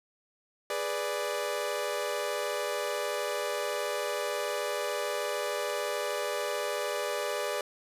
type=chord; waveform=sawtooth; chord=G# diminished; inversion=none; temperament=equal; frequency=415.3 / 493.9 / 587.3 Hz; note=G#4 / B4 / D5; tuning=0 / 0 / 0 cents; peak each=-32 / -32 / -29 dBFS; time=0.7-7.61 s; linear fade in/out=2 ms; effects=resampled to 32000 Hz